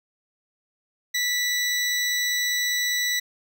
20% pulse tone, 1965 Hz, B6, 9 cents flat, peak -17 dBFS, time 1.14-3.2 s, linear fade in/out 10 ms, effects none

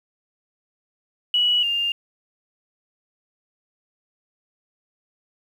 sine tone pair in turn, 2933 / 2804 Hz, F#7 / F7, -16 / +6 cents, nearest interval minor second, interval 78 cents, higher first, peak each -16 / -20 dBFS, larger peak first, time 1.34-1.63 / 1.63-1.92 s, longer neither, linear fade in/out 2 ms, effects 8-bit

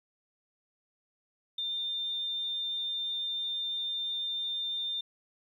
sine tone, 3603 Hz, A7, 40 cents sharp, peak -31 dBFS, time 1.58-5.01 s, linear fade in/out 5 ms, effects 11-bit

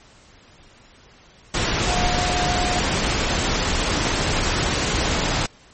sine tone in noise, 718 Hz, F5, 48 cents sharp, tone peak -24 dBFS, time 1.87-2.79 s, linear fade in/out 2 ms, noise pink, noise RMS -21 dBFS, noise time 1.54-5.46 s, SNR -6 dB, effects pink hiss -50 dBFS RMS until 5.73 s + MP3 32 kbps

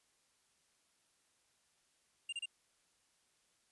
square tone bursts, 2794 Hz, F7, in tune, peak -39 dBFS, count 3, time 2.29-2.458 s, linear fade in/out 5 ms, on 36 ms, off 30 ms, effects white hiss -75 dBFS RMS until 3.71 s + resampled to 24000 Hz

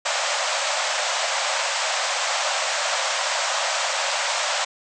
pink band-pass noise, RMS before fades -24 dBFS, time 0.05-4.65 s, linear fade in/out 10 ms, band 540 to 8100 Hz, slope 96 dB/octave, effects none

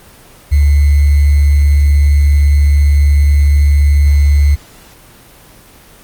sine tone with sample-and-hold, 72 Hz, D2, 34 cents flat, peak -5 dBFS, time 0.51-4.56 s, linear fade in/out 20 ms, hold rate 2100 Hz, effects pink hiss -40 dBFS RMS until 6.03 s + Opus 24 kbps

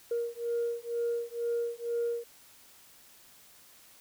sine beating tone pair, 469.7 / 471.8 Hz, A#4 / A#4, +13 / +21 cents, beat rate 2.1 Hz, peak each -32 / -32 dBFS, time 0.11-2.24 s, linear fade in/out 5 ms, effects tanh soft clip ceiling -24 dBFS + white hiss -57 dBFS RMS until 4 s

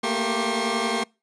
15% pulse tone cluster, 224.1 / 235 / 392.5 / 1076 Hz, A3 / A#3 / G4 / C6, +32 / +14 / +2 / +48 cents, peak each -22 dBFS, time 0.03-1.04 s, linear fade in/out 10 ms, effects noise-tail reverb RT60 0.3 s tail -26 dB re dry + resampled to 22050 Hz

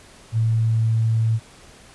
sine tone, 112.4 Hz, A2, 37 cents sharp, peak -16 dBFS, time 0.32-1.4 s, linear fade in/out 50 ms, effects pink hiss -47 dBFS RMS until 1.94 s + resampled to 24000 Hz

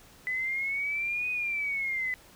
sine exponential two-way sweep, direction up then down, 2000 to 2500 to 2000 Hz, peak -28 dBFS, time 0.27-2.14 s, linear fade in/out 0 ms, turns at 1.3 s, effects pink hiss -55 dBFS RMS until 2.35 s

